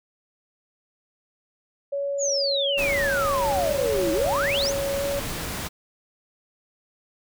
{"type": "tone with vibrato", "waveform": "sine", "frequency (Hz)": 559, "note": "C#5", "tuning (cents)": 14, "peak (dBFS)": -24, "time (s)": [1.92, 5.2], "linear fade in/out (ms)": 10, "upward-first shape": "square", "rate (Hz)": 1.3, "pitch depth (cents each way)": 9}
{"type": "exponential two-way sweep", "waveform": "sine", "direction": "down then up", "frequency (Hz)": [7140, 311.1, 7140], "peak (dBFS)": -23, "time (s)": [2.18, 4.73], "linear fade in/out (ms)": 50, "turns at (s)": 4.12}
{"type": "noise", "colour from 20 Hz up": "pink", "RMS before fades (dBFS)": -31, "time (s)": [2.77, 5.69], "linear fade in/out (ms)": 20}
{"effects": []}